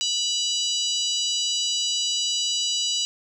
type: harmonic tone with a mistuned harmonic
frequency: 981 Hz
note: B5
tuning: 12 cents flat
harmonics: 3 / 4 / 5 / 6 / 7 / 8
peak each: -26 / -28 / -30 / -32 / -33 / -34 dBFS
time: 0.01-3.05 s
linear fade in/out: 0 ms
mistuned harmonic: 5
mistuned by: -31 cents
effects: 9-bit